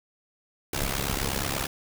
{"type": "noise with amplitude modulation", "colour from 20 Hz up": "pink", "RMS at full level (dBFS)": -25, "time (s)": [0.73, 1.67], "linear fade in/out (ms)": 5, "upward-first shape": "sine", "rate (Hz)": 68.4, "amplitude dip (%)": 85, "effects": []}